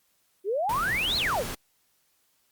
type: exponential two-way sweep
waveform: sine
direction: up then down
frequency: 364.8 to 4357 to 364.8 Hz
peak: -24 dBFS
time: 0.44-1.45 s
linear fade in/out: 50 ms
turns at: 1.17 s
type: noise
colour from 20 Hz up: pink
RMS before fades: -35 dBFS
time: 0.69-1.55 s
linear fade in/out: 5 ms
effects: white hiss -69 dBFS RMS until 2.51 s + Opus 48 kbps